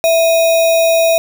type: tone with sample-and-hold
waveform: sine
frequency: 659.3 Hz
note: E5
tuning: in tune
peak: -8 dBFS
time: 0.04-1.18 s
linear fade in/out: 0 ms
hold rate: 3150 Hz
effects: none